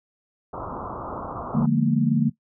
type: low-pass noise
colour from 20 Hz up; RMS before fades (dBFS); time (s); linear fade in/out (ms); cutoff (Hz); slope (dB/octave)
white; -33; 0.53-1.66; 5; 1300; 96
type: chord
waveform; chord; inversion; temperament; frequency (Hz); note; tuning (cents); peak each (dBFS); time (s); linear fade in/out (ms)
sine; Bb dominant seventh; first; equal with one note detuned; 146.83 / 174.61 / 212.6 / 233.1; D3 / F3 / Ab3 / Bb3; 0 / 0 / +41 / 0; -22 / -26 / -24 / -21; 1.54-2.3; 10
effects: noise-tail reverb RT60 0.1 s tail -17 dB re dry